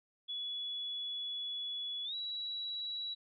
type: tone with pitch glide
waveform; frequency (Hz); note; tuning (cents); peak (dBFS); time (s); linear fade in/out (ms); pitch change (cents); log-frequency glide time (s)
sine; 3400 to 3906; G#7 to B7; +40 to -20; -37; 0.28-3.15; 20; +240; 2.04-2.15
effects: none